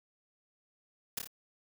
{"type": "noise with echo", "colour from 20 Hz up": "white", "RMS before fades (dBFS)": -34, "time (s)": [1.17, 1.19], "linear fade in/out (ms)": 5, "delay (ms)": 28, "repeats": 3, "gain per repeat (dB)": -4, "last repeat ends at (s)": 1.274, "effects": []}